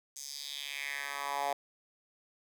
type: tone with high-pass filter sweep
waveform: 10% pulse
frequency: 141.4 Hz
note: C#3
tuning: 35 cents sharp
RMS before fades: -38 dBFS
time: 0.16-1.53 s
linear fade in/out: 2 ms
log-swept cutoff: 6600 to 700 Hz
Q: 3.1
effects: none